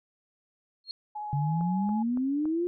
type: tone with exponential growth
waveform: sine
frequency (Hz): 4272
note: C8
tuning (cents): +35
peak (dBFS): -29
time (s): 0.84-0.91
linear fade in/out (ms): 1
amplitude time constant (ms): 15
type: tone with vibrato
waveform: sine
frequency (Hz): 841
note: G#5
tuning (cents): +22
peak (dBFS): -33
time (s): 1.15-2.03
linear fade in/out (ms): 10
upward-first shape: sine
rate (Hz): 15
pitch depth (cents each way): 10
type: exponential sweep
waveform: sine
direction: up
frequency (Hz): 138.9 to 358.7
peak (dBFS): -25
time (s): 1.33-2.67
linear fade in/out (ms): 0
type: click train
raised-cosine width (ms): 1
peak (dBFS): -30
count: 4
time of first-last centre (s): 1.61-2.455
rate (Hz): 3.55
effects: none